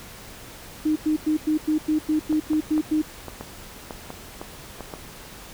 sine tone bursts, 308.1 Hz, D#4, 17 cents flat, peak -18 dBFS, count 11, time 0.85-3.02 s, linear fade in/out 10 ms, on 110 ms, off 96 ms
clicks, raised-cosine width 1 ms, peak -19 dBFS, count 10, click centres 2.327 / 2.533 / 2.779 / 3.283 / 3.41 / 3.908 / 4.104 / 4.415 / 4.807 / 4.938 s
effects pink hiss -42 dBFS RMS until 5.53 s

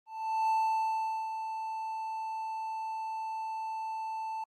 triangle tone with ADSR envelope, 884 Hz, A5, 8 cents sharp, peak -23 dBFS, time 0.06-4.44 s, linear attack 430 ms, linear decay 800 ms, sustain -9 dB, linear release 4 ms, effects Opus 24 kbps

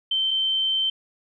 sine tone pair in turn, 3105 / 3105 Hz, G7 / G7, -17 / -17 cents, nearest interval unison, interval 0 cents, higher neither, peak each -20 dBFS, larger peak neither, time 0.11-0.31 / 0.31-0.9 s, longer second, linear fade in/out 5 ms, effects none

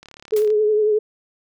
click train, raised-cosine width 0.2 ms, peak -24 dBFS, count 18, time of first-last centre 0.03-0.504 s, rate 35.9 Hz
sine tone with vibrato, 425.7 Hz, G#4, 43 cents sharp, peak -14 dBFS, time 0.32-0.99 s, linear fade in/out 10 ms, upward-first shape triangle, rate 11 Hz, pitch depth 42 cents each way
white noise with exponential decay, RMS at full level -30 dBFS, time 0.36-0.52 s, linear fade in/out 5 ms, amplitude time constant 34 ms
effects none

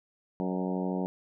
harmonic tone with a mistuned harmonic, 92.5 Hz, F#2, in tune, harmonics 2 / 3 / 4 / 5 / 6 / 7 / 8 / 9 / 10, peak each -31 / -35 / -37 / -39 / -41 / -42 / -43 / -44 / -45 dBFS, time 0.4-1.06 s, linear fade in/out 0 ms, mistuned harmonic 7, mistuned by -30 cents, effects none

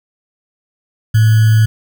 sine tone with sample-and-hold, 110 Hz, A2, in tune, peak -6 dBFS, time 1.14-1.66 s, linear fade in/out 10 ms, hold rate 1575 Hz, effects none

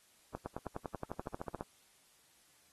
accelerating click train, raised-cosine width 1 ms, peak -25 dBFS, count 16, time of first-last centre 0.35-1.609 s, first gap 110 ms, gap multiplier 0.96, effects white hiss -67 dBFS RMS until 2.72 s + AAC 32 kbps

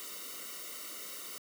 white noise with comb filter, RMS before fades -44 dBFS, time 0-1.38 s, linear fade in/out 0 ms, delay 1.2 ms, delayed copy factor -1, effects high-pass 200 Hz 12 dB/octave

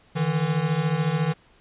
square beating tone pair, 148.6 / 162.6 Hz, D3 / E3, +21 / -23 cents, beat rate 14 Hz, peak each -26 / -24 dBFS, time 0.15-1.34 s, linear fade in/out 20 ms, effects pink hiss -57 dBFS RMS until 1.6 s + resampled to 8000 Hz

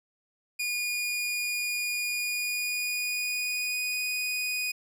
sawtooth tone with pitch glide, 2442 to 2480 Hz, D#7 to D#7, -33 to -6 cents, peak -25 dBFS, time 0.59-4.72 s, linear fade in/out 10 ms, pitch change +27 cents, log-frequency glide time 2.1-4.05 s, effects none

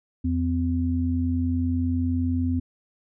sine tone pair together, 85 / 255.2 Hz, F2 / C4, -46 / -43 cents, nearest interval octave + perfect fifth, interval 1903 cents, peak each -24 dBFS, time 0.24-2.6 s, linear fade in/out 10 ms, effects none

